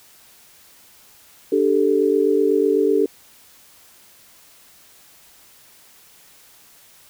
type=chord; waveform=sine; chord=D suspended fourth; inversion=none; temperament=equal; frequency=293.7 / 392 / 440 Hz; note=D4 / G4 / A4; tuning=0 / 0 / 0 cents; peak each=-21 / -18 / -18 dBFS; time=1.52-3.06 s; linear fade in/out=5 ms; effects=white hiss -50 dBFS RMS until 7.09 s